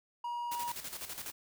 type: tone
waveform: triangle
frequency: 955 Hz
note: A#5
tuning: 42 cents sharp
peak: -33 dBFS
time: 0.24-0.72 s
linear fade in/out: 5 ms
type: noise with tremolo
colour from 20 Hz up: white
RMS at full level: -41 dBFS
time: 0.51-1.32 s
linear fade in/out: 10 ms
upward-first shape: square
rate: 12 Hz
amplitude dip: 60%
effects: none